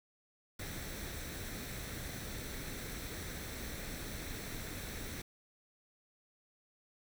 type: noise with comb filter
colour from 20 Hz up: pink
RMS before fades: -43 dBFS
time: 0.59-5.22 s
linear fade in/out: 5 ms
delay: 0.51 ms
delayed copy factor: +0.5
effects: none